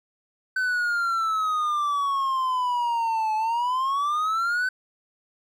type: exponential two-way sweep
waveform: triangle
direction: down then up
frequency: 1527 to 860 to 1527 Hz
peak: -20 dBFS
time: 0.56-4.69 s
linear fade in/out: 5 ms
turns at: 3.35 s
effects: none